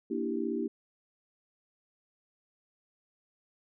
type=chord; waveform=sine; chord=E half-diminished seventh; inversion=second; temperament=equal with one note detuned; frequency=234.4 / 293.7 / 329.6 / 392 Hz; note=Bb3 / D4 / E4 / G4; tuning=+10 / 0 / 0 / 0 cents; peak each=-35 / -36 / -35 / -35 dBFS; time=0.1-0.68 s; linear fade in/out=10 ms; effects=none